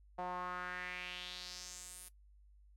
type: tone with band-pass filter sweep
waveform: sawtooth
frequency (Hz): 180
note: F#3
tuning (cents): -47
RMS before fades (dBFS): -45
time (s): 0.18-2.09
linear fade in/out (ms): 10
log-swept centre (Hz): 770 to 11000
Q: 3.2
effects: noise-tail reverb RT60 0.1 s tail -18 dB re dry + added 50 Hz sine -60 dBFS peak until 2.76 s